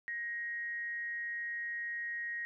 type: tone with amplitude modulation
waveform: sine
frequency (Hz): 1882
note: A#6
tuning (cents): +16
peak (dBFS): -34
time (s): 0.08-2.45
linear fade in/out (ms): 0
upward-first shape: sine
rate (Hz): 233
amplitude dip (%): 40
effects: none